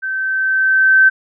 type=tone with level ramp; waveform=sine; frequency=1545 Hz; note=G6; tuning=26 cents flat; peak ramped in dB=-19 to -5 dBFS; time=0.02-1.1 s; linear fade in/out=20 ms; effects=none